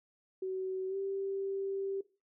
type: tone with pitch glide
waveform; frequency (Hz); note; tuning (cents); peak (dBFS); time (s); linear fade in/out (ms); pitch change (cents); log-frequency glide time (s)
sine; 376.7 to 390.9; F#4 to G4; +31 to -5; -33; 0.42-2.01; 5; +64; 0.88-0.96
effects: noise-tail reverb RT60 0.3 s tail -18 dB re dry